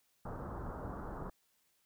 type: low-pass noise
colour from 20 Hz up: pink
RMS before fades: -43 dBFS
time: 0.25-1.3 s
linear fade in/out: 5 ms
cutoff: 1400 Hz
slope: 48 dB/octave
effects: white hiss -75 dBFS RMS until 1.85 s